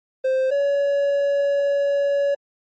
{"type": "tone pair in turn", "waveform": "triangle", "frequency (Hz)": [523.3, 564.7], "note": ["C5", "C#5"], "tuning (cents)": [0, 32], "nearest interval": "minor second", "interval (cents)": 132, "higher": "second", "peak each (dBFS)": [-15, -15], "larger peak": "neither", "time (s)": [[0.24, 0.51], [0.51, 2.35]], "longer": "second", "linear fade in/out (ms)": 10, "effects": ["MP3 32 kbps"]}